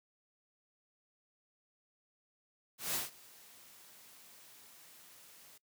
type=noise with ADSR envelope; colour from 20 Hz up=white; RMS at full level=-34 dBFS; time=2.78-5.58 s; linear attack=160 ms; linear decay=160 ms; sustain=-24 dB; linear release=7 ms; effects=noise-tail reverb RT60 0.1 s tail -21 dB re dry + high-pass 100 Hz 12 dB/octave